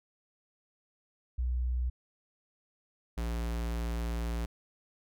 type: tone pair in turn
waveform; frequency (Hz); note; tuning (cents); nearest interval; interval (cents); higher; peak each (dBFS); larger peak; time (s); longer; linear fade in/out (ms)
sine / square; 61.74 / 57.83; B1 / A#1; 0 / -13; minor second; 113; first; -28 / -32; first; 1.38-1.9 / 3.17-4.46; second; 10
effects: none

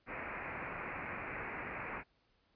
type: low-pass noise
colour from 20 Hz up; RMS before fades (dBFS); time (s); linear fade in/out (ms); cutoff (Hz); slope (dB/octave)
white; -43; 0.06-2.04; 50; 2500; 96
effects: pink hiss -74 dBFS RMS until 2.55 s + resampled to 11025 Hz

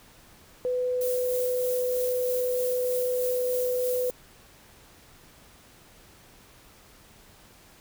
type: tone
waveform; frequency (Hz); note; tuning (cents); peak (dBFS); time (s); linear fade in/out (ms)
sine; 500; B4; +21; -24; 0.65-4.1; 0
type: noise with tremolo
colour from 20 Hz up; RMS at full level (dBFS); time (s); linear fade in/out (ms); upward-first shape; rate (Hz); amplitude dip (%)
violet; -34; 1.01-4.11; 2; sine; 3.2; 35
effects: pink hiss -54 dBFS RMS until 7.8 s

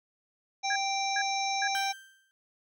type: harmonic tone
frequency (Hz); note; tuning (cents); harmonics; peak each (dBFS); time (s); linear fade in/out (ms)
784; G5; 0; 1 / 3 / 5 / 7 / 8; -30 / -35 / -37 / -38 / -39; 0.63-1.93; 20
type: tone bursts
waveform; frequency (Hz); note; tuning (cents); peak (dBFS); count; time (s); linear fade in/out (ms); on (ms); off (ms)
sine; 1643; G#6; -19; -28; 3; 0.7-1.677; 5; 59; 400
type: tone with exponential decay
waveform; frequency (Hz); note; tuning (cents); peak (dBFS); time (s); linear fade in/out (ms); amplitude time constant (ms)
35% pulse; 1568; G6; 0; -29; 1.75-2.31; 0; 120
effects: none

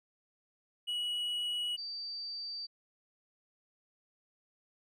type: tone pair in turn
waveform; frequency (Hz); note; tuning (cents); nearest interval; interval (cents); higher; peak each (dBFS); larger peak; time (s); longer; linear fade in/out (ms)
triangle / sine; 2923 / 4640; F#7 / D8; -22 / -22; minor sixth; 800; second; -31 / -38; first; 0.87-1.77 / 1.77-2.67; neither; 20
effects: none

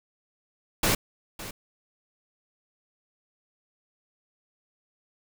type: noise with echo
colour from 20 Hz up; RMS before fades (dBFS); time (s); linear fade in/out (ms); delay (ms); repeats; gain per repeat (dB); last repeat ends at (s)
pink; -23; 0.83-0.95; 5; 560; 1; -15; 1.51
effects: none

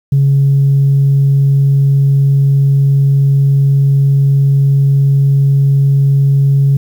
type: tone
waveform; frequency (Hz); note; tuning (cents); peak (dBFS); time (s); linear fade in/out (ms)
sine; 138.59; C#3; 0; -5; 0.12-6.77; 5
effects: tanh soft clip ceiling -3 dBFS + 7-bit

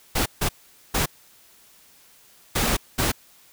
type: noise bursts at uneven times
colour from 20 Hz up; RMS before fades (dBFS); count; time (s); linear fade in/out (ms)
pink; -22; 5; 0.15-0.26 / 0.41-0.49 / 0.94-1.06 / 2.55-2.77 / 2.98-3.12; 10
effects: white hiss -54 dBFS RMS until 3.52 s

